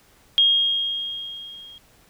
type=tone with level ramp; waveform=sine; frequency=3251 Hz; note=G#7; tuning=38 cents flat; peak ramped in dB=-12 to -41 dBFS; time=0.38-1.78 s; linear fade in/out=0 ms; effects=pink hiss -56 dBFS RMS until 2.09 s